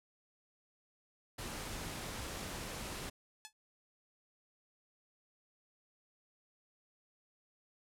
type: noise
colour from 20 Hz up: pink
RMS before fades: -43 dBFS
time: 1.38-3.1 s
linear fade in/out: 10 ms
type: tone with exponential decay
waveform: 5% pulse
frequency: 862 Hz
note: A5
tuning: 36 cents flat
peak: -32 dBFS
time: 3.45-3.53 s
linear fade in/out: 0 ms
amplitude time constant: 16 ms
effects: low-pass 12000 Hz 12 dB/octave